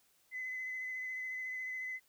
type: tone with vibrato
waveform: sine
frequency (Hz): 2028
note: B6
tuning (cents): +45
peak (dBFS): -37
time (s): 0.31-2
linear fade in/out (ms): 50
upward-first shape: triangle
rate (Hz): 14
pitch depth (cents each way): 23
effects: tanh soft clip ceiling -33 dBFS + white hiss -71 dBFS RMS until 2.08 s

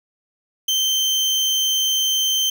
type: tone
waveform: 30% pulse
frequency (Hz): 3114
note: G7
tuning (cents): -12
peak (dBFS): -14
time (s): 0.68-2.5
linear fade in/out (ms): 5
effects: none

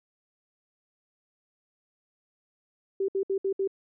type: tone bursts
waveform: sine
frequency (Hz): 388.9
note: G4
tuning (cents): -14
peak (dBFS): -24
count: 5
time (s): 3-3.676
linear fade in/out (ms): 5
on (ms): 84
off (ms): 64
effects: none

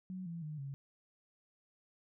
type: tone with pitch steps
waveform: sine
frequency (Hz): 185.5 / 168.15 / 152.42 / 138.17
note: F#3 / E3 / D#3 / C#3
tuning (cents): +5 / +35 / -35 / -5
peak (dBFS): -40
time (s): 0.1-0.74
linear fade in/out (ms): 0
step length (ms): 160
effects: none

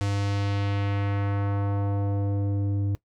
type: tone with low-pass filter sweep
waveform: square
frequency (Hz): 100.4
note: G2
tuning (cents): +42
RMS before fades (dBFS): -26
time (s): 0.01-2.95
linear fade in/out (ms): 0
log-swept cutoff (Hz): 7600 to 250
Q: 1.1
effects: noise-tail reverb RT60 0.1 s tail -19 dB re dry

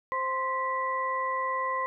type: tone cluster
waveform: sine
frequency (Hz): 524 / 1044 / 1962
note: C5 / C6 / B6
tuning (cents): +2 / -4 / -12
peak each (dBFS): -35 / -28 / -35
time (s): 0.12-1.86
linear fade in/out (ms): 0
effects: none

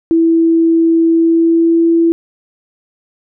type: tone with pitch glide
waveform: sine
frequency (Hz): 329.6 to 333.4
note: E4 to E4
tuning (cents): 0 to +20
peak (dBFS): -7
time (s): 0.11-2.12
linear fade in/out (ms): 0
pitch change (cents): +20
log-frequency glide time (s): 1.09-1.88
effects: none

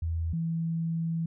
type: tone pair in turn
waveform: sine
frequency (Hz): 82.41 / 164.82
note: E2 / E3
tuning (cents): 0 / 0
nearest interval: octave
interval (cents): 1200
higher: second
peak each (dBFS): -27 / -27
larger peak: neither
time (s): 0.02-0.33 / 0.33-1.26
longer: second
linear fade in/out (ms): 5
effects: none

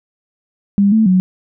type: tone with pitch steps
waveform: sine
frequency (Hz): 200.3 / 220.3 / 184.9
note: G3 / A3 / F#3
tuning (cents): +38 / +2 / -1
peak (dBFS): -8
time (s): 0.78-1.2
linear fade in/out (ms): 0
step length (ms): 140
effects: none

